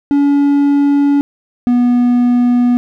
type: tone pair in turn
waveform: triangle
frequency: 284.2 / 244 Hz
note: C#4 / B3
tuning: +43 / -21 cents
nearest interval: minor third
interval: 264 cents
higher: first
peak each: -6 dBFS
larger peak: neither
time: 0.11-1.21 / 1.67-2.77 s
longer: neither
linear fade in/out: 0 ms
effects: none